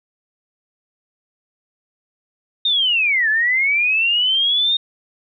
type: linear two-way sweep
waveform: sine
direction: down then up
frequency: 3704 to 1700 to 3704 Hz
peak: -14 dBFS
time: 2.65-4.77 s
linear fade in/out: 5 ms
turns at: 3.29 s
effects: none